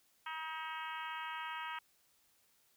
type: harmonic tone with a mistuned harmonic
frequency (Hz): 317.5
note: D#4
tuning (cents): +35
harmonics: 3 / 4 / 5 / 6 / 7 / 8 / 9 / 10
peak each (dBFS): -44 / -46 / -48 / -50 / -51 / -52 / -53 / -54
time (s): 0.26-1.79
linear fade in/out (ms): 5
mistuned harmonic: 8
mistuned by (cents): +25
effects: white hiss -72 dBFS RMS until 2.76 s